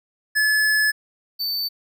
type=tone pair in turn; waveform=square; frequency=1718 / 4547 Hz; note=A6 / C#8; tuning=-42 / +43 cents; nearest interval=octave + perfect fourth; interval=1685 cents; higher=second; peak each=-17 / -23 dBFS; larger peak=first; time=0.35-0.92 / 1.39-1.69 s; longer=first; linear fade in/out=20 ms; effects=none